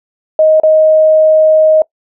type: tone with dropouts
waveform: sine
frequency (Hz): 626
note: D#5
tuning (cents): +10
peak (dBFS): -4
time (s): 0.39-1.82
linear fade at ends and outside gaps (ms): 2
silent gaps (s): 0.6-0.634
effects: noise-tail reverb RT60 0.1 s tail -23 dB re dry